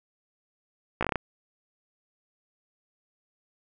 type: slowing click train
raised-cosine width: 0.5 ms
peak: -11 dBFS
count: 7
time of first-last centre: 1.01-1.157 s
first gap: 16 ms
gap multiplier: 1.17
effects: none